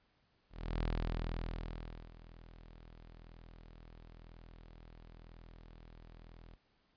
sawtooth tone with ADSR envelope, 41 Hz, E1, 9 cents flat, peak -29 dBFS, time 0.5-6.56 s, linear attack 310 ms, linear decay 1300 ms, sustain -20 dB, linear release 9 ms, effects pink hiss -74 dBFS RMS until 6.96 s + resampled to 11025 Hz

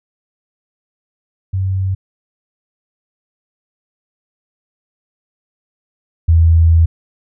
sine tone pair in turn, 95 / 82.38 Hz, F#2 / E2, +46 / -1 cents, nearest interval major second, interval 247 cents, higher first, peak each -14 / -6 dBFS, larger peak second, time 1.53-1.95 / 6.28-6.86 s, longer second, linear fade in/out 10 ms, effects none

